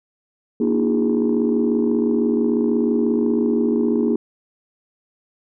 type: tone cluster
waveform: sine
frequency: 235.2 / 290 / 315.9 / 356.1 / 412.4 Hz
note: A#3 / D4 / D#4 / F4 / G#4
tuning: +16 / -22 / +26 / +34 / -12 cents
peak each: -18 / -25 / -22 / -25 / -21 dBFS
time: 0.6-4.16 s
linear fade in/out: 5 ms
effects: tanh soft clip ceiling -9 dBFS